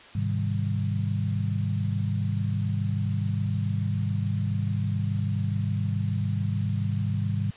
sine chord, Ab major seventh, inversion none, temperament equal, 103.83 / 130.81 / 155.56 / 196 Hz, Ab2 / C3 / Eb3 / G3, 0 / 0 / 0 / 0 cents, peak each -26 / -32 / -32 / -32 dBFS, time 0.15-7.51 s, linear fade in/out 5 ms, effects white hiss -48 dBFS RMS until 7.56 s + resampled to 8000 Hz

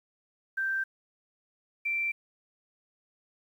sine tone pair in turn, 1567 / 2348 Hz, G6 / D7, -1 / -1 cents, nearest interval perfect fifth, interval 700 cents, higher second, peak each -27 dBFS, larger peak neither, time 0.57-0.84 / 1.85-2.12 s, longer neither, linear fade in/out 10 ms, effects 10-bit

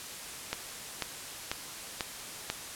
click train, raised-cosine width 0.2 ms, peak -13 dBFS, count 5, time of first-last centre 0.53-2.5 s, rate 2.03 Hz, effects white hiss -42 dBFS RMS until 2.75 s + low-pass 11000 Hz 12 dB/octave

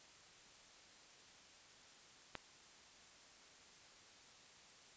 click, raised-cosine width 0.3 ms, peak -27 dBFS, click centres 2.353 s, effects white hiss -62 dBFS RMS until 4.96 s + resampled to 16000 Hz

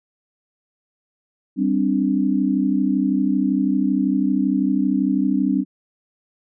sine chord, G suspended fourth, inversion none, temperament just, 196 / 261.3 / 294 Hz, G3 / C4 / D4, 0 / -2 / +2 cents, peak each -21 / -20 / -21 dBFS, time 1.56-5.65 s, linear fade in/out 50 ms, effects none

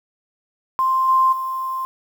sine tone with level steps, 1048 Hz, C6, 2 cents sharp, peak -15 / -12 / -22 dBFS, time 0.79-1.85 s, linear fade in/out 0 ms, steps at 1.08 / 1.32 s, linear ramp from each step 10 ms, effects 7-bit

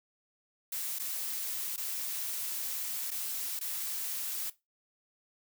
blue noise with dropouts, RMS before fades -36 dBFS, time 0.72-4.5 s, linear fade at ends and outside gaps 5 ms, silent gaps 0.987-0.996 / 1.763-1.777 / 3.106-3.114 / 3.592-3.61 s, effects noise-tail reverb RT60 0.2 s tail -17 dB re dry

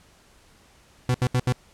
40% pulse tone bursts, 125.1 Hz, B2, 23 cents sharp, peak -18 dBFS, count 4, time 1.09-1.524 s, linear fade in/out 2 ms, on 53 ms, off 74 ms, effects pink hiss -56 dBFS RMS until 1.73 s + low-pass 10000 Hz 12 dB/octave

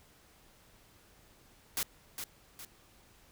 white noise with echo, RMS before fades -33 dBFS, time 1.77-1.83 s, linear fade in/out 2 ms, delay 410 ms, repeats 2, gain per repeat -7 dB, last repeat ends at 2.65 s, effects pink hiss -62 dBFS RMS until 3.31 s

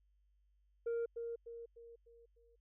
sine tone with echo, 466.2 Hz, A#4, in tune, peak -32 dBFS, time 0.86-1.06 s, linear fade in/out 10 ms, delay 300 ms, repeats 5, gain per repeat -7 dB, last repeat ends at 2.56 s, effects tanh soft clip ceiling -34 dBFS + added 50 Hz sine -70 dBFS peak until 2.6 s

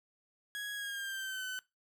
30% pulse tone with pitch glide, 1661.2 to 1514.6 Hz, G#6 to F#6, 0 to +40 cents, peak -35 dBFS, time 0.55-1.59 s, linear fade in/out 0 ms, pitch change -160 cents, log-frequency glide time 0.74-1.45 s, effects noise-tail reverb RT60 0.2 s tail -19 dB re dry

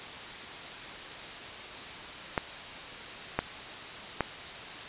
clicks, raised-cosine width 0.5 ms, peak -11 dBFS, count 3, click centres 2.378 / 3.39 / 4.207 s, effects white hiss -41 dBFS RMS until 4.88 s + resampled to 8000 Hz

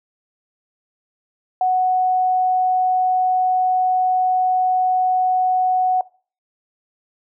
sine tone, 740 Hz, F#5, in tune, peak -14 dBFS, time 1.61-6.01 s, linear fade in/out 2 ms, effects noise-tail reverb RT60 0.4 s tail -21 dB re dry

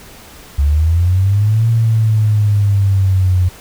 sine linear two-way sweep, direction up then down, 68.7 to 115.2 to 89.6 Hz, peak -9 dBFS, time 0.58-3.49 s, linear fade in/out 10 ms, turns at 1.69 s, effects pink hiss -38 dBFS RMS until 3.6 s

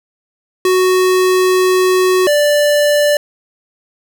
square tone pair in turn, 370 / 587.3 Hz, F#4 / D5, 0 / 0 cents, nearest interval minor sixth, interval 800 cents, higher second, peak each -10 dBFS, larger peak neither, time 0.65-2.27 / 2.27-3.17 s, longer first, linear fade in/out 2 ms, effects none

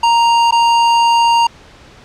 square tone with dropouts, 932.3 Hz, A#5, in tune, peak -9 dBFS, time 0.03-1.47 s, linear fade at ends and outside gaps 5 ms, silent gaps 0.51-0.523 s, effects pink hiss -41 dBFS RMS until 2.04 s + low-pass 5000 Hz 12 dB/octave

